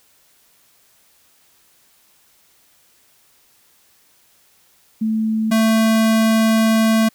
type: tone pair in turn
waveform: sine / square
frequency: 219.6 / 222.2 Hz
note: A3 / A3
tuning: -3 / +17 cents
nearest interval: unison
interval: 20 cents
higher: second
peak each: -16 / -13 dBFS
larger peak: second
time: 5.01-5.51 / 5.51-7.09 s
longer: second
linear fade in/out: 10 ms
effects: white hiss -56 dBFS RMS until 7.14 s